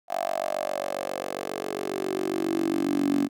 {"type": "tone with high-pass filter sweep", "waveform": "10% pulse", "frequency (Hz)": 47.38, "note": "F#1", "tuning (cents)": 42, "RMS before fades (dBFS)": -28, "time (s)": [0.08, 3.29], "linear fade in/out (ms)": 50, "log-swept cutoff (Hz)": [700, 270], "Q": 7.2, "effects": []}